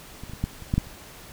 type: clicks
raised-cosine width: 5 ms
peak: -24 / -27 / -24 / -12 / -27 / -10 / -8 / -30 dBFS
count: 8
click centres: 0.236 / 0.297 / 0.335 / 0.44 / 0.623 / 0.739 / 0.78 / 0.87 s
effects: pink hiss -45 dBFS RMS until 1.32 s